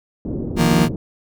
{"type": "low-pass noise", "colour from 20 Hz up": "white", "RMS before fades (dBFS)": -25, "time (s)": [0.25, 0.96], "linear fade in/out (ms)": 2, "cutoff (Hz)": 370, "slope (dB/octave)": 24}
{"type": "chord", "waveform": "35% pulse", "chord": "Eb suspended second", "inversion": "none", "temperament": "just", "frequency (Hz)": [155.56, 175.01, 233.3], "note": ["Eb3", "F3", "Bb3"], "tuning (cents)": [0, 4, 2], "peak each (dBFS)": -16, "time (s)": [0.56, 0.89], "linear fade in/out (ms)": 50}
{"effects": []}